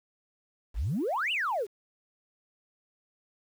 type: exponential two-way sweep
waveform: sine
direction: up then down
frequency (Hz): 41.2 to 3063 to 360.4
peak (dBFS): -26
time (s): 0.74-1.67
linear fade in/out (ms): 50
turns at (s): 1.32
effects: tanh soft clip ceiling -22 dBFS + 9-bit